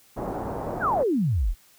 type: low-pass noise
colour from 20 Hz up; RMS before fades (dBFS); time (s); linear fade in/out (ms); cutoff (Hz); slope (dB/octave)
white; -31; 0.16-1.04; 20; 860; 24
type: exponential sweep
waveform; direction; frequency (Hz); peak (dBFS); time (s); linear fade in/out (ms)
sine; down; 1716 to 33.34; -20; 0.8-1.55; 50
effects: white hiss -57 dBFS RMS until 1.78 s